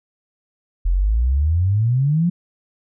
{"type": "exponential sweep", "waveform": "sine", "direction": "up", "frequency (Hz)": [41.15, 180], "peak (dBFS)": -14, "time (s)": [0.85, 2.3], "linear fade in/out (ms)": 10, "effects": []}